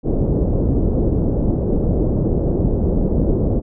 pink low-pass noise, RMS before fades -17 dBFS, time 0.03-3.62 s, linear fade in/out 50 ms, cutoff 500 Hz, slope 24 dB/octave, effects none

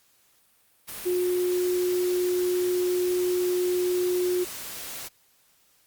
sine tone in noise, 360 Hz, F#4, 47 cents flat, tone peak -22 dBFS, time 1.05-4.45 s, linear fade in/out 20 ms, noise white, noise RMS -37 dBFS, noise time 0.87-5.09 s, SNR +12 dB, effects white hiss -63 dBFS RMS until 5.86 s + Opus 48 kbps

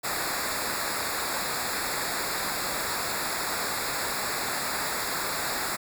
pink noise with comb filter, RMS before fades -30 dBFS, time 0.03-5.77 s, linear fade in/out 20 ms, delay 0.33 ms, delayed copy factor -0.9, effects none

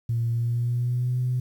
sine tone with pitch glide, 116.54 to 125.63 Hz, A#2 to B2, 0 to +30 cents, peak -21 dBFS, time 0.09-1.4 s, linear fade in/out 5 ms, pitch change +130 cents, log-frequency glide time 0.31-1.19 s, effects tanh soft clip ceiling -17 dBFS + 9-bit

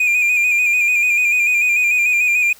triangle tone with vibrato, 2437 Hz, D#7, 37 cents flat, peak -11 dBFS, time 0-2.53 s, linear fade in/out 5 ms, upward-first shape square, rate 6.8 Hz, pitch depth 35 cents each way, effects white hiss -46 dBFS RMS until 2.59 s

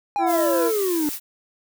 triangle exponential sweep, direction down, 830.6 to 289.8 Hz, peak -18 dBFS, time 0.16-1.09 s, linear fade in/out 0 ms
harmonic tone, 335.7 Hz, E4, 32 cents sharp, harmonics 1 / 2 / 3 / 4 / 5, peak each -22 / -29 / -28 / -32 / -38 dBFS, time 0.18-0.72 s, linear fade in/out 50 ms
blue noise, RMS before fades -30 dBFS, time 0.26-1.2 s, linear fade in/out 50 ms
effects none

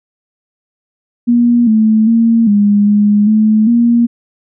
sine tone with pitch steps, 238.8 / 218.3 / 229.1 / 204.8 / 207 / 216 / 235.9 Hz, A#3 / A3 / A#3 / G#3 / G#3 / A3 / A#3, +42 / -13 / -30 / -24 / -5 / -32 / +21 cents, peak -6 dBFS, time 1.27-4.07 s, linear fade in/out 20 ms, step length 400 ms, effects none

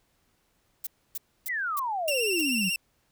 violet noise bursts, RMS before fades -33 dBFS, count 6, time 0.84-2.414 s, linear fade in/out 5 ms, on 29 ms, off 280 ms
sine exponential sweep, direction down, 2093 to 174.61 Hz, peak -27 dBFS, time 1.48-2.7 s, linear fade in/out 20 ms
sawtooth tone with vibrato, 2734 Hz, F7, 37 cents flat, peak -23 dBFS, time 2.08-2.76 s, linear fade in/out 2 ms, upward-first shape sine, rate 16 Hz, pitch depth 47 cents each way
effects pink hiss -70 dBFS RMS until 3.11 s

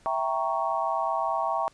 sine chord, E diminished seventh, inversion none, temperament equal, 659.3 / 784 / 932.3 / 1108.7 Hz, E5 / G5 / Bb5 / Db6, 0 / 0 / 0 / 0 cents, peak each -30 dBFS, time 0.06-1.68 s, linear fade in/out 0 ms, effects pink hiss -59 dBFS RMS until 1.73 s + resampled to 22050 Hz

